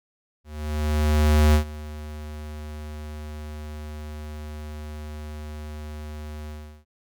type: tone with ADSR envelope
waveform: square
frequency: 75.7 Hz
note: D#2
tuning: 47 cents flat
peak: -14 dBFS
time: 0.44-6.85 s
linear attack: 1100 ms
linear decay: 99 ms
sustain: -20 dB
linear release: 360 ms
effects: none